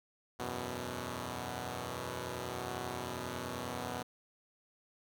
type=chord; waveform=5% pulse; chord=E suspended second; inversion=none; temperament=equal; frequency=82.41 / 92.5 / 123.47 Hz; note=E2 / F#2 / B2; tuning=0 / 0 / 0 cents; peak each=-34 / -32 / -29 dBFS; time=0.39-4.03 s; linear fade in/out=10 ms; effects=none